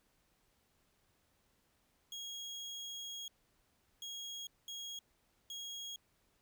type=tone bursts at uneven times; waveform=30% pulse; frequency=3291 Hz; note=G#7; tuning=16 cents flat; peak=-40 dBFS; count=4; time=2.12-3.28 / 4.02-4.47 / 4.68-4.99 / 5.5-5.96 s; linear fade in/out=2 ms; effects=pink hiss -75 dBFS RMS until 6.41 s